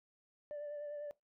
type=tone with vibrato; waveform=sine; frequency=587.3 Hz; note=D5; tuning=in tune; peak=-39 dBFS; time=0.51-1.11 s; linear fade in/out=0 ms; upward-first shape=triangle; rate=10 Hz; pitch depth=28 cents each way; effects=noise-tail reverb RT60 0.2 s tail -22 dB re dry + tanh soft clip ceiling -39 dBFS